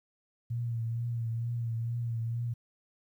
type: tone with vibrato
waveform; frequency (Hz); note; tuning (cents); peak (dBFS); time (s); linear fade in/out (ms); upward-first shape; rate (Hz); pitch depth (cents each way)
sine; 116.54; A#2; 0; -30; 0.5-2.54; 10; triangle; 2.2; 46
effects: 11-bit